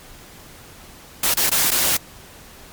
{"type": "noise with dropouts", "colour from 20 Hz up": "white", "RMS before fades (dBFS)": -18, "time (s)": [1.23, 1.97], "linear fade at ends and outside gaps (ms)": 5, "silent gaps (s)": [[1.341, 1.37], [1.497, 1.515], [1.707, 1.715]], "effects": ["pink hiss -43 dBFS RMS until 2.72 s", "MP3 96 kbps"]}